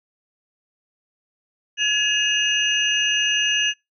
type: tone cluster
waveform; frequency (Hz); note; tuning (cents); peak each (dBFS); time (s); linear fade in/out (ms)
sine; 1686 / 2551 / 2845 / 6050; G#6 / D#7 / F7 / F#8; +26 / +43 / +31 / +38; -24 / -26 / -20 / -28; 1.77-3.74; 50
effects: noise-tail reverb RT60 0.2 s tail -26 dB re dry